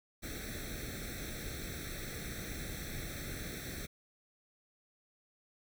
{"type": "noise with comb filter", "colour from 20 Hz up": "pink", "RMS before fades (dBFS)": -42, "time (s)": [0.22, 3.87], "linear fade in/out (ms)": 20, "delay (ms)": 0.51, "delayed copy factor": 1, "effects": []}